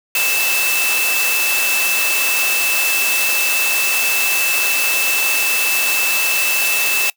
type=tone in noise; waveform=sine; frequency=2637 Hz; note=E7; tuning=in tune; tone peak=-17 dBFS; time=0.15-7.1 s; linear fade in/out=2 ms; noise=white; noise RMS=-19 dBFS; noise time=0.15-7.1 s; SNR=-1 dB; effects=noise-tail reverb RT60 0.1 s tail -23 dB re dry + high-pass 400 Hz 12 dB/octave